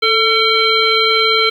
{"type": "harmonic tone with a mistuned harmonic", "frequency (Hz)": 451.8, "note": "A4", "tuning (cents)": 46, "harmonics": [1, 3, 5, 7, 9], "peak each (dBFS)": [-17, -17, -17, -17, -17], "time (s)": [0.02, 1.5], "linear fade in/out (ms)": 10, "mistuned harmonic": 1, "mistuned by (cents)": -41, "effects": ["7-bit"]}